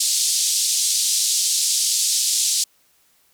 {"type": "band-pass noise", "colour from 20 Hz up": "white", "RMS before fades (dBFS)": -20, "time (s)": [0, 2.64], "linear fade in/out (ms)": 5, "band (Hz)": [3900, 9000], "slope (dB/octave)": 24, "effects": ["white hiss -60 dBFS RMS until 3.33 s"]}